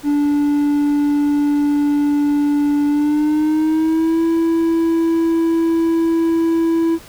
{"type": "tone with pitch glide", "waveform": "triangle", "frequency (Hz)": [290.7, 330.1], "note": ["D4", "E4"], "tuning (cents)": [-18, 2], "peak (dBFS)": -11, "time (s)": [0.03, 6.99], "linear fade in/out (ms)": 50, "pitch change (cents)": 220, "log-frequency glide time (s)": [2.87, 4.24], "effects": ["pink hiss -41 dBFS RMS until 7.08 s"]}